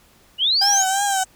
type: linear sweep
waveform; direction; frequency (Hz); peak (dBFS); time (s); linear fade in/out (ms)
sine; up; 2805 to 7040; -15; 0.38-0.86; 50
type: tone with vibrato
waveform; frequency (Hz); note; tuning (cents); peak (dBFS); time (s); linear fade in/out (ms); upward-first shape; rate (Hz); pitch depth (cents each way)
35% pulse; 784; G5; 0; -17; 0.61-1.24; 10; triangle; 2.9; 74
type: band-pass noise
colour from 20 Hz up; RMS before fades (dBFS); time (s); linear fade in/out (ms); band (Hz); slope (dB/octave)
white; -28; 0.85-1.25; 20; 6100 to 8700; 96
effects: pink hiss -54 dBFS RMS until 1.35 s